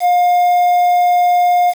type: tone with quantisation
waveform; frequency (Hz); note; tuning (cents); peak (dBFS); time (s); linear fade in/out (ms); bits
triangle; 711; F5; +31; -7; 0-1.74; 50; 5
effects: none